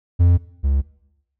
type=tone pair in turn; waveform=triangle; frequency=87.31 / 69.08 Hz; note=F2 / C#2; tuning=0 / -5 cents; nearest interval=major third; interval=405 cents; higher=first; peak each=-8 / -13 dBFS; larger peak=first; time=0.19-0.38 / 0.63-0.82 s; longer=neither; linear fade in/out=20 ms; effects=noise-tail reverb RT60 0.9 s tail -20 dB re dry